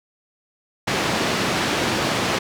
pink band-pass noise, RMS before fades -22 dBFS, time 0.87-2.39 s, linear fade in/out 10 ms, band 160 to 5100 Hz, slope 12 dB/octave, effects none

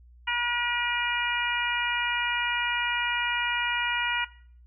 harmonic tone, 480 Hz, B4, 49 cents flat, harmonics 2 / 3 / 4 / 5 / 6, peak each -31 / -31 / -31 / -31 / -31 dBFS, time 0.27-4.25 s, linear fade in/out 10 ms, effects noise-tail reverb RT60 0.5 s tail -18 dB re dry + added 60 Hz sine -50 dBFS peak until 4.66 s

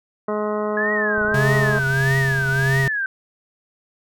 harmonic tone, 210.9 Hz, G#3, 27 cents sharp, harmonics 1 / 2 / 3 / 4 / 5 / 6 / 7 / 9, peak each -27 / -24 / -26 / -35 / -30 / -32 / -40 / -43 dBFS, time 0.28-1.79 s, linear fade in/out 5 ms
sine tone with vibrato, 1672 Hz, G#6, 11 cents sharp, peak -20 dBFS, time 0.77-3.06 s, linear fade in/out 2 ms, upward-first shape triangle, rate 1.6 Hz, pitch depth 240 cents each way
click train, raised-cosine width 5 ms, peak -24 dBFS, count 50, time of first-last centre 1.18-2.87 s, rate 29 Hz
square tone with tremolo, 135 Hz, C#3, 45 cents flat, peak -17 dBFS, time 1.34-2.88 s, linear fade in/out 2 ms, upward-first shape triangle, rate 1.6 Hz, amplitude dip 50%
effects none

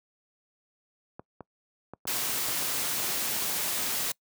clicks, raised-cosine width 1 ms, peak -26 dBFS, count 11, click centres 1.195 / 1.407 / 1.936 / 2.054 / 2.295 / 2.485 / 2.625 / 3.001 / 3.044 / 3.365 / 3.424 s
white noise, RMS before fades -30 dBFS, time 2.07-4.12 s, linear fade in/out 5 ms
effects noise-tail reverb RT60 0.1 s tail -25 dB re dry + high-pass 100 Hz 12 dB/octave

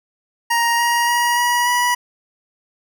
25% pulse tone with pitch steps, 937 / 946.2 / 955.6 / 965 / 974.5 Hz, A#5 / A#5 / A#5 / B5 / B5, +9 / +26 / +43 / -40 / -23 cents, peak -11 dBFS, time 0.5-1.95 s, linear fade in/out 10 ms, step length 290 ms, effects none

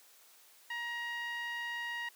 5% pulse tone with low-pass filter, 946 Hz, A#5, 25 cents sharp, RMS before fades -39 dBFS, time 0.7-2.09 s, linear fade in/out 5 ms, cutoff 2100 Hz, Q 3, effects white hiss -61 dBFS RMS until 2.15 s + high-pass 400 Hz 12 dB/octave

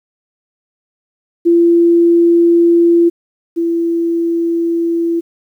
sine tone pair in turn, 340.5 / 336.2 Hz, F4 / E4, -44 / +34 cents, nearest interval unison, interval 22 cents, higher first, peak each -6 / -12 dBFS, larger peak first, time 1.45-3.1 / 3.56-5.21 s, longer neither, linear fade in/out 20 ms, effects 8-bit

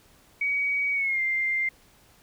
sine tone with pitch glide, 2260 to 2097 Hz, C#7 to C7, +33 to +3 cents, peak -23 dBFS, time 0.41-1.69 s, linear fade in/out 5 ms, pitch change -130 cents, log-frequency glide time 0.93-1.21 s, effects pink hiss -58 dBFS RMS until 2.22 s

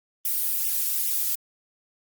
violet noise with flanger, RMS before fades -25 dBFS, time 0.25-1.35 s, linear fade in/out 2 ms, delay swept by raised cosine 0.34 to 2.34 ms, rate 2.4 Hz, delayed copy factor +0.7, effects Opus 32 kbps

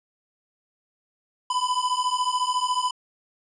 square beating tone pair, 994 / 1008 Hz, B5 / B5, +11 / +35 cents, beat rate 14 Hz, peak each -26 dBFS, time 1.5-2.91 s, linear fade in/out 5 ms, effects resampled to 22050 Hz + 9-bit

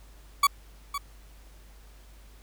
40% pulse tone with echo, 1135 Hz, C#6, 41 cents sharp, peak -16 dBFS, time 0.43-0.47 s, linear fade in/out 5 ms, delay 510 ms, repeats 1, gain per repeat -12 dB, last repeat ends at 0.98 s, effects added 50 Hz sine -49 dBFS peak until 2.42 s + pink hiss -58 dBFS RMS until 2.42 s

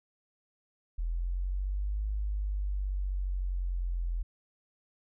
sine linear two-way sweep, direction up then down, 40.95 to 51.91 to 42.29 Hz, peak -29 dBFS, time 0.98-4.23 s, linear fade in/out 10 ms, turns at 2.04 s, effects none

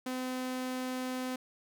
sawtooth tone, 255.5 Hz, C4, 41 cents flat, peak -30 dBFS, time 0.06-1.36 s, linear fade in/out 5 ms, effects none

